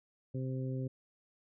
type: harmonic tone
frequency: 130.5 Hz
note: C3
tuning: 4 cents flat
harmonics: 1 / 2 / 3 / 4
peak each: -35 / -41 / -45 / -47 dBFS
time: 0.34-0.88 s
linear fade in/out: 10 ms
effects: none